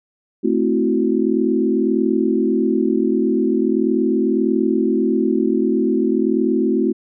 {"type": "chord", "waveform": "sine", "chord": "F# half-diminished seventh", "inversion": "first", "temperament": "equal", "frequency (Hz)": [220, 261.6, 329.6, 370], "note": ["A3", "C4", "E4", "F#4"], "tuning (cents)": [0, 0, 0, 0], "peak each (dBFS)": -20, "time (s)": [0.43, 6.93], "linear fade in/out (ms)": 20, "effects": []}